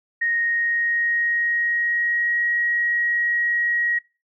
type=tone with pitch glide; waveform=sine; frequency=1864.7 to 1897.3 Hz; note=A#6 to A#6; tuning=0 to +30 cents; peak=-19 dBFS; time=0.21-3.99 s; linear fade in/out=10 ms; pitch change=+30 cents; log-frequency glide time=0.38-2.44 s; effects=noise-tail reverb RT60 0.3 s tail -21 dB re dry